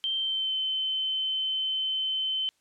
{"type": "tone with pitch glide", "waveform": "sine", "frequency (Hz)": [3136, 3070], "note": ["G7", "G7"], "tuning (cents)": [0, -37], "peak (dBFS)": -26, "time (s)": [0.04, 2.49], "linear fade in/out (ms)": 0, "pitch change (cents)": -37, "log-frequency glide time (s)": [0.15, 0.54], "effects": ["white hiss -70 dBFS RMS until 2.6 s", "low-pass 9000 Hz 12 dB/octave"]}